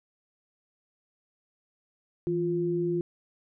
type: tone pair together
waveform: sine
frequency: 164.52 / 349.2 Hz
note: E3 / F4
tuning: -3 / 0 cents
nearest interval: octave + minor second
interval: 1303 cents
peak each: -31 / -26 dBFS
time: 2.27-3.01 s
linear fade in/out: 0 ms
effects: none